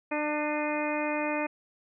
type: harmonic tone with a mistuned harmonic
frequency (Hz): 299.3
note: D4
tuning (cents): +33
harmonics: 1 / 2 / 3 / 4 / 5 / 6 / 7 / 8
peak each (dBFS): -32 / -32 / -35 / -40 / -42 / -41 / -39 / -36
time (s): 0.11-1.47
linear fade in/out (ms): 10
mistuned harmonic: 8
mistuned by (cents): +55
effects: none